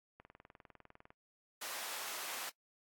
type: click train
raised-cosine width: 0.5 ms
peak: -39 dBFS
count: 19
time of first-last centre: 0.2-1.105 s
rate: 19.9 Hz
type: high-pass noise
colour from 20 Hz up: pink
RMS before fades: -43 dBFS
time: 1.61-2.5 s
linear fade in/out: 10 ms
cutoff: 790 Hz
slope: 12 dB/octave
effects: noise-tail reverb RT60 0.1 s tail -21 dB re dry + AAC 64 kbps